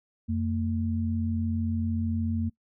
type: tone pair together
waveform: sine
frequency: 89.4 / 226.7 Hz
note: F2 / A#3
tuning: +41 / -48 cents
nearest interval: octave + major third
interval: 1611 cents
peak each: -28 dBFS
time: 0.28-2.5 s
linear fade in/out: 20 ms
effects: noise-tail reverb RT60 0.1 s tail -21 dB re dry